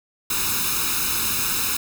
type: noise with comb filter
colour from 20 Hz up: white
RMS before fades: -23 dBFS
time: 0.3-1.77 s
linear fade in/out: 5 ms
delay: 0.77 ms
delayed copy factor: +0.8
effects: none